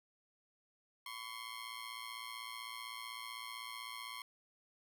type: ring-modulated tone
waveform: 15% pulse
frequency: 1070 Hz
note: C6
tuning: 38 cents sharp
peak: -35 dBFS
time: 1.06-4.22 s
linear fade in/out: 2 ms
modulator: 57.9 Hz
effects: none